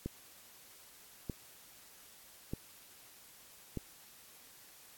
click train, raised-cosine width 3 ms, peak -24 dBFS, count 4, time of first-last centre 0.06-3.773 s, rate 0.808 Hz, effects white hiss -58 dBFS RMS until 4.97 s + AAC 64 kbps

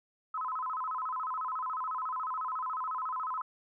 sine tone with vibrato, 1143 Hz, D6, 47 cents flat, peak -32 dBFS, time 0.34-3.42 s, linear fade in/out 5 ms, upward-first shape square, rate 14 Hz, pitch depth 200 cents each way, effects none

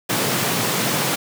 pink high-pass noise, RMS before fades -21 dBFS, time 0.09-1.16 s, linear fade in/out 10 ms, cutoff 110 Hz, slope 96 dB/octave, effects none

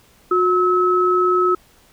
sine tone pair together, 362.5 / 1291.8 Hz, F#4 / E6, -35 / -35 cents, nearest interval octave + minor seventh, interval 2200 cents, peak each -16 dBFS, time 0.31-1.55 s, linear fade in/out 5 ms, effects pink hiss -53 dBFS RMS until 1.92 s

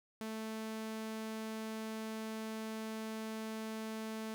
sawtooth tone, 220 Hz, A3, in tune, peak -36 dBFS, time 0.21-4.34 s, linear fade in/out 0 ms, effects none

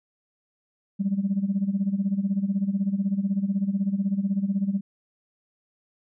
sine tone with tremolo, 197 Hz, G3, 9 cents sharp, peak -18 dBFS, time 0.99-4.81 s, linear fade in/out 20 ms, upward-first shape sine, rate 16 Hz, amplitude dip 80%, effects tanh soft clip ceiling -15 dBFS

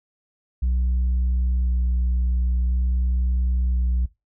sine tone with vibrato, 61.74 Hz, B1, in tune, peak -16 dBFS, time 0.62-4.06 s, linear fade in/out 10 ms, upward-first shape square, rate 0.48 Hz, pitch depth 10 cents each way, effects noise-tail reverb RT60 0.2 s tail -19 dB re dry + tanh soft clip ceiling -17 dBFS

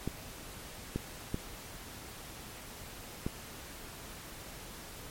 clicks, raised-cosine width 3 ms, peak -19 dBFS, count 4, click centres 0.076 / 0.96 / 1.344 / 3.265 s, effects pink hiss -47 dBFS RMS until 5.1 s + MP3 64 kbps

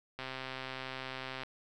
click train, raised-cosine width 0.3 ms, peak -24 dBFS, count 164, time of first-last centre 0.19-1.434 s, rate 131 Hz, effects none

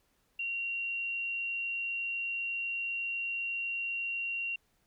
sine tone, 2754 Hz, F7, 25 cents flat, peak -32 dBFS, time 0.39-4.56 s, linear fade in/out 5 ms, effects pink hiss -73 dBFS RMS until 4.86 s

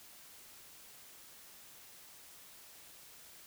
silence, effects white hiss -56 dBFS RMS until 3.46 s

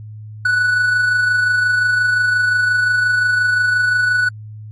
triangle tone with amplitude modulation, 1480 Hz, F#6, in tune, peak -9 dBFS, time 0.45-4.29 s, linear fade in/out 5 ms, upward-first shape sine, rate 25.7 Hz, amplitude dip 35%, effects added 107 Hz sine -30 dBFS peak until 4.71 s + MP3 48 kbps

